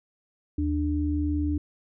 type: tone pair together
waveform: sine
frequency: 78.43 / 296.1 Hz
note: D#2 / D4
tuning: +14 / +14 cents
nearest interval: octave + major seventh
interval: 2300 cents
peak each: -26 dBFS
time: 0.58-1.58 s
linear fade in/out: 5 ms
effects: none